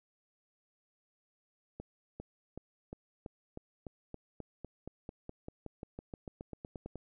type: accelerating click train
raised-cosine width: 2 ms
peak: -29 dBFS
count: 25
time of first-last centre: 1.8-6.957 s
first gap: 400 ms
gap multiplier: 0.94
effects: none